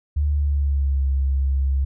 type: tone with pitch glide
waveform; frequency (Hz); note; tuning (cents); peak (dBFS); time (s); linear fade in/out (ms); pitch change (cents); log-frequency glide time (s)
sine; 73.42 to 67.72; D2 to C#2; 0 to -40; -17; 0.16-1.85; 10; -140; 0.27-1.05
effects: none